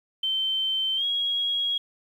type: tone with pitch glide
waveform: sine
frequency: 3100 to 3303 Hz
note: G7 to G#7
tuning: -20 to -10 cents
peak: -23 dBFS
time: 0.23-1.78 s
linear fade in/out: 5 ms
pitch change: +110 cents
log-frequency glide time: 0.96-1.04 s
effects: 9-bit